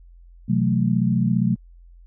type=chord; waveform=sine; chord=F# half-diminished seventh; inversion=second; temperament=equal with one note detuned; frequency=127.6 / 164.81 / 185 / 220 Hz; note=C3 / E3 / F#3 / A3; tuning=-43 / 0 / 0 / 0 cents; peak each=-22 / -27 / -21 / -22 dBFS; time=0.48-1.56 s; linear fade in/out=20 ms; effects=added 43 Hz sine -44 dBFS peak until 2.06 s